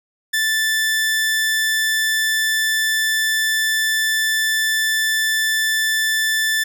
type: tone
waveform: sawtooth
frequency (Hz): 1760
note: A6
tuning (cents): 0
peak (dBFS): -13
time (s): 0.33-6.64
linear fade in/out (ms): 10
effects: none